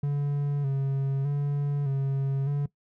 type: tone with vibrato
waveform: triangle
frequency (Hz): 140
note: C#3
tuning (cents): +18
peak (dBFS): -22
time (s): 0.03-2.66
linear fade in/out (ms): 5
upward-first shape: square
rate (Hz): 0.82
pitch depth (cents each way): 42
effects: noise-tail reverb RT60 0.1 s tail -19 dB re dry